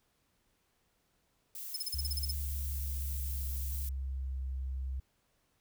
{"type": "noise", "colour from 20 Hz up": "violet", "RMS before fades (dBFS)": -43, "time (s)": [1.55, 3.89], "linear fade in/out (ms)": 2}
{"type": "tone bursts", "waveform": "sawtooth", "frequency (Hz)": 5200, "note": "E8", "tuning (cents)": -24, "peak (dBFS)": -31, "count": 10, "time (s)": [1.74, 2.314], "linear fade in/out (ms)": 5, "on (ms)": 25, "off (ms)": 36}
{"type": "tone with pitch glide", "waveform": "sine", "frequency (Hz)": [70.8, 65.68], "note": ["C#2", "C2"], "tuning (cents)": [37, 7], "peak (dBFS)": -34, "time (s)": [1.94, 5], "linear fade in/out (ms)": 5, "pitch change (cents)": -130, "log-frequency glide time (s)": [2.13, 4.42]}
{"effects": ["pink hiss -75 dBFS RMS until 5.6 s"]}